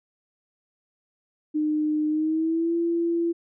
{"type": "tone with pitch glide", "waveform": "sine", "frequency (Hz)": [304.7, 338.1], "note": ["D#4", "E4"], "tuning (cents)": [-36, 44], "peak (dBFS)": -21, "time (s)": [1.54, 3.33], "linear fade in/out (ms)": 20, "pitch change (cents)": 180, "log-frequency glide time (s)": [2.08, 2.75], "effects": []}